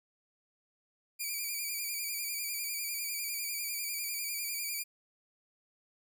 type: tone with vibrato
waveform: 5% pulse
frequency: 2349 Hz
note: D7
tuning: in tune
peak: -25 dBFS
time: 1.19-4.84 s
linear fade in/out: 20 ms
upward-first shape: square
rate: 10 Hz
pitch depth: 44 cents each way
effects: none